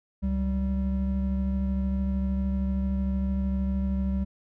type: tone pair together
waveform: triangle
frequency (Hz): 68.8 / 193.31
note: C#2 / G3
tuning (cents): -12 / -24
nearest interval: octave + tritone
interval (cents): 1788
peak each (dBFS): -25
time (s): 0.22-4.25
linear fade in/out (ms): 20
effects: none